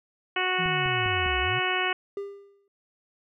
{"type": "harmonic tone", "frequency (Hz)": 368.5, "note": "F#4", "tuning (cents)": -7, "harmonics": [1, 2, 3, 4, 5, 6, 7, 8], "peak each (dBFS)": [-32, -32, -32, -32, -32, -32, -32, -32], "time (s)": [0.36, 1.93], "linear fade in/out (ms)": 5}
{"type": "linear two-way sweep", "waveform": "sine", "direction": "down then up", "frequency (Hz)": [174.61, 61.5, 138.2], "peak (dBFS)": -31, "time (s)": [0.58, 1.6], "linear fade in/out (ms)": 20, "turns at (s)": 1.4}
{"type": "click train", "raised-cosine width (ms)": 5, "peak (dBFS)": -27, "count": 4, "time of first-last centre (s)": [0.66, 1.261], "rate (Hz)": 4.99}
{"type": "tone with exponential decay", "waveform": "triangle", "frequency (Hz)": 400.1, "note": "G4", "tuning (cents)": 35, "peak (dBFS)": -26, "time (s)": [2.17, 2.68], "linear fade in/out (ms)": 2, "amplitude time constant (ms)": 110}
{"effects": []}